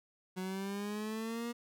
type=exponential sweep; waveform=30% pulse; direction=up; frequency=183.7 to 239.3 Hz; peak=-34 dBFS; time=0.36-1.53 s; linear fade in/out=20 ms; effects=none